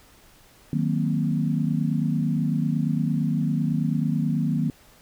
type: chord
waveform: sine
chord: C half-diminished seventh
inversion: first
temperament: equal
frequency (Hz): 155.56 / 185 / 233.1 / 261.6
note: Eb3 / Gb3 / Bb3 / C4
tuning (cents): 0 / 0 / 0 / 0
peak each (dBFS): -24 / -28 / -26 / -30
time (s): 0.73-4.7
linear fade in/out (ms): 2
effects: pink hiss -54 dBFS RMS until 5.01 s